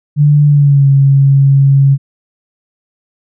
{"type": "tone with pitch glide", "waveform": "sine", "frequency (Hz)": [146.9, 137.86], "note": ["D3", "C#3"], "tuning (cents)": [1, -9], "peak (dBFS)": -4, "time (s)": [0.16, 1.98], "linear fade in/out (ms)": 50, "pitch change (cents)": -110, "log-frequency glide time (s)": [0.46, 0.88], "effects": []}